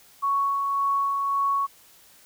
sine tone with tremolo, 1112 Hz, C#6, 5 cents sharp, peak -20 dBFS, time 0.22-1.67 s, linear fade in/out 20 ms, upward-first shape sine, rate 1.8 Hz, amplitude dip 30%, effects white hiss -54 dBFS RMS until 2.25 s

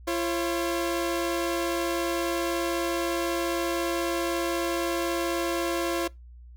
sawtooth tone pair together, 340.7 / 543 Hz, F4 / C#5, -43 / -36 cents, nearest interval minor sixth, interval 807 cents, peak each -23 / -27 dBFS, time 0.07-6.08 s, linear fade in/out 10 ms, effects noise-tail reverb RT60 0.2 s tail -23 dB re dry + added 60 Hz sine -44 dBFS peak until 6.56 s

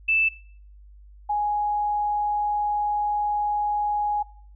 sine tone pair in turn, 2640 / 831.5 Hz, E7 / G#5, +2 / +2 cents, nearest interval octave + minor sixth, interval 2000 cents, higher first, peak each -18 / -21 dBFS, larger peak first, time 0.08-0.29 / 1.29-4.23 s, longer second, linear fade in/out 10 ms, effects noise-tail reverb RT60 0.5 s tail -19 dB re dry + added 50 Hz sine -45 dBFS peak until 4.55 s

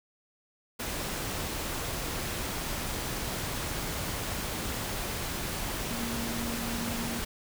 sine tone in noise, 233.1 Hz, A#3, in tune, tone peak -35 dBFS, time 5.9-7.2 s, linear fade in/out 10 ms, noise pink, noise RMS -34 dBFS, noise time 0.79-7.25 s, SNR -4 dB, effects none

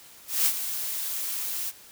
blue noise with ADSR envelope, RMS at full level -21 dBFS, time 0.27-1.72 s, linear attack 190 ms, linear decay 63 ms, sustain -10 dB, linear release 34 ms, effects white hiss -50 dBFS RMS until 1.91 s

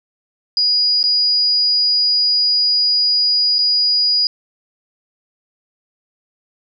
sine tone with dropouts, 4900 Hz, D#8, 27 cents flat, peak -12 dBFS, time 0.57-4.27 s, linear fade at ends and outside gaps 1 ms, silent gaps 1.029-1.039 / 3.584-3.589 s, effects none

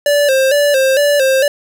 square tone with vibrato, 554.4 Hz, C#5, in tune, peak -10 dBFS, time 0.06-1.48 s, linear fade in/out 2 ms, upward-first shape square, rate 2.2 Hz, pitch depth 78 cents each way, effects none

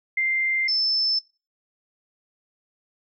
sine tone pair in turn, 2093 / 5274 Hz, C7 / E8, 0 / 0 cents, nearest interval octave + major third, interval 1600 cents, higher second, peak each -20 dBFS, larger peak neither, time 0.17-0.68 / 0.68-1.19 s, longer neither, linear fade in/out 5 ms, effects noise-tail reverb RT60 0.3 s tail -19 dB re dry

